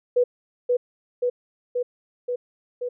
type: tone with echo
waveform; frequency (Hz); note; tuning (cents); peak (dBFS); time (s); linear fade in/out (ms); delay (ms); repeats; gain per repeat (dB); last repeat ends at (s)
sine; 491.4; B4; -9; -15; 0.16-0.24; 10; 530; 5; -2; 2.89
effects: none